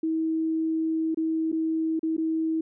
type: tone with dropouts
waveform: sine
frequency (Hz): 321.1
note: E4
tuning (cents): -45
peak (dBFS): -23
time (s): 0.03-2.61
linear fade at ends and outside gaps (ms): 5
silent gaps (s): 1.146-1.172 / 1.518-1.526 / 1.994-2.03 / 2.167-2.179
effects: none